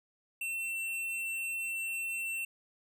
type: tone with hard clipping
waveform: sine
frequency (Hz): 2699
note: E7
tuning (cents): +40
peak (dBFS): -35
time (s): 0.41-2.45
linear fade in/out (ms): 5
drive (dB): 11
effects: none